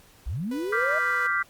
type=linear sweep; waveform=sine; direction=up; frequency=43.65 to 641 Hz; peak=-27 dBFS; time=0.26-0.99 s; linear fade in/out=10 ms
type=tone; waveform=sawtooth; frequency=493.7 Hz; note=B4; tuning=1 cent flat; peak=-33 dBFS; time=0.51-1.27 s; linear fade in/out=5 ms
type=chord; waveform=sine; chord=G dominant seventh; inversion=second; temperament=equal; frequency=1174.7 / 1396.9 / 1568 / 1975.5 Hz; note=D6 / F6 / G6 / B6; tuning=0 / 0 / 0 / 0 cents; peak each=-29 / -27 / -28 / -28 dBFS; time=0.72-1.43 s; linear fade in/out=10 ms
effects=pink hiss -55 dBFS RMS until 1.49 s + Opus 48 kbps